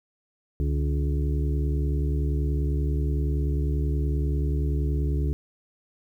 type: harmonic tone with a mistuned harmonic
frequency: 70.4 Hz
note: C#2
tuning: 27 cents sharp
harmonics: 1 / 2 / 4 / 5 / 6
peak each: -23 / -29 / -35 / -37 / -39 dBFS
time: 0.6-5.33 s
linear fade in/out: 0 ms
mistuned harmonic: 2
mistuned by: +100 cents
effects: 10-bit